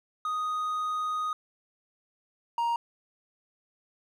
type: tone pair in turn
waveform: triangle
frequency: 1244.5 / 937.2 Hz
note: D#6 / A#5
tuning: 0 / +9 cents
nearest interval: perfect fourth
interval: 491 cents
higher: first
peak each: -26 / -23 dBFS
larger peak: second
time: 0.25-1.33 / 2.58-2.76 s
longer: first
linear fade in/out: 2 ms
effects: none